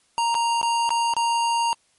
square tone with dropouts, 932 Hz, A#5, 1 cent flat, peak -20 dBFS, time 0.18-1.73 s, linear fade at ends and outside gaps 0 ms, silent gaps 0.344-0.351 / 0.614-0.629 / 0.892-0.905 / 1.137-1.166 s, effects white hiss -63 dBFS RMS until 1.98 s + MP3 48 kbps

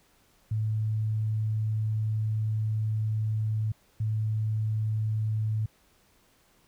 sine tone pair in turn, 108.7 / 108.7 Hz, A2 / A2, -21 / -21 cents, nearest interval unison, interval 0 cents, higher neither, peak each -25 dBFS, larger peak neither, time 0.51-3.72 / 4-5.66 s, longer first, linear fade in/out 5 ms, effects pink hiss -64 dBFS RMS until 6.67 s

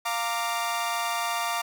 sawtooth chord, Bb major, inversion second, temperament equal with one note detuned, 698.5 / 925.9 / 1174.7 Hz, F5 / Bb5 / D6, 0 / -12 / 0 cents, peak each -27 dBFS, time 0.05-1.62 s, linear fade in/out 10 ms, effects none

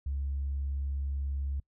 sine tone, 69.3 Hz, C#2, in tune, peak -29 dBFS, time 0.06-1.6 s, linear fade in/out 5 ms, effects noise-tail reverb RT60 0.1 s tail -25 dB re dry + tanh soft clip ceiling -26 dBFS

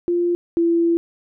sine tone pair in turn, 348 / 337.3 Hz, F4 / E4, -6 / +40 cents, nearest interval minor second, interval 54 cents, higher first, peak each -16 / -14 dBFS, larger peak second, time 0.08-0.35 / 0.57-0.97 s, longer second, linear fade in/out 0 ms, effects none

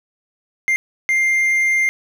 triangle tone bursts at uneven times, 2103 Hz, C7, 8 cents sharp, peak -12 dBFS, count 2, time 0.68-0.76 / 1.09-1.89 s, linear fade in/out 0 ms, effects none

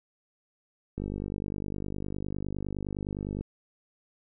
click train, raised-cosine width 3 ms, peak -21 dBFS, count 122, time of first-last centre 0.98-3.41 s, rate 49.8 Hz, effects none

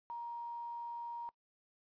sine tone with quantisation, 942 Hz, A#5, 18 cents sharp, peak -40 dBFS, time 0.1-1.29 s, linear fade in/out 0 ms, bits 10, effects noise-tail reverb RT60 0.1 s tail -22 dB re dry + resampled to 11025 Hz

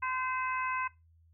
harmonic tone, 514 Hz, C5, 31 cents flat, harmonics 2 / 3 / 4 / 5, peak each -33 / -37 / -39 / -41 dBFS, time 0.02-0.88 s, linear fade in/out 10 ms, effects noise-tail reverb RT60 0.2 s tail -18 dB re dry + added 82 Hz sine -60 dBFS peak until 1.33 s

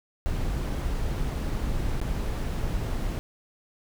brown noise with dropouts, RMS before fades -28 dBFS, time 0.26-3.19 s, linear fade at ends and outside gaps 0 ms, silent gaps 2.001-2.015 s, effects none

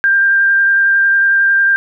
sine tone with vibrato, 1590 Hz, G6, 24 cents sharp, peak -8 dBFS, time 0.04-1.76 s, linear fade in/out 0 ms, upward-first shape triangle, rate 11 Hz, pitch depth 13 cents each way, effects none

